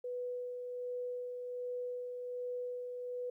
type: tone with tremolo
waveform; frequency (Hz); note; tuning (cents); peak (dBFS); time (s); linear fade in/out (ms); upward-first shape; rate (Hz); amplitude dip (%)
sine; 493.9; B4; 0; -36; 0.04-3.3; 5; sine; 1.3; 35
effects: 13-bit